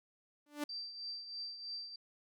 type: tone with exponential growth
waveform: sawtooth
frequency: 294 Hz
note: D4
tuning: 2 cents sharp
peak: -29 dBFS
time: 0.46-0.64 s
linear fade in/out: 5 ms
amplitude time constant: 38 ms
type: tone with tremolo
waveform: sine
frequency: 4682 Hz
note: D8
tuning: 6 cents flat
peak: -39 dBFS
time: 0.69-1.96 s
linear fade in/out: 5 ms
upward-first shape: triangle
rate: 3.1 Hz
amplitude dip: 65%
effects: none